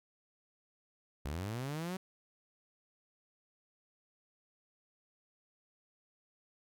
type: linear sweep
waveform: sawtooth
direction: up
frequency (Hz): 63.7 to 191.1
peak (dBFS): -33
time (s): 1.25-1.97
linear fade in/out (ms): 5
effects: none